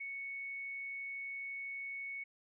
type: tone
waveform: sine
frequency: 2217 Hz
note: C#7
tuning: in tune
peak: -40 dBFS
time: 0-2.24 s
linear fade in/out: 10 ms
effects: none